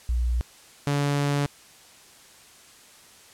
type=tone pair in turn; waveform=sine / sawtooth; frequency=60.2 / 143.18 Hz; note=B1 / D3; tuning=-44 / -44 cents; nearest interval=octave + minor third; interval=1500 cents; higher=second; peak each=-21 / -18 dBFS; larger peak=second; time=0.09-0.41 / 0.87-1.46 s; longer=second; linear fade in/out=0 ms; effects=white hiss -51 dBFS RMS until 3.33 s + low-pass 10000 Hz 12 dB/octave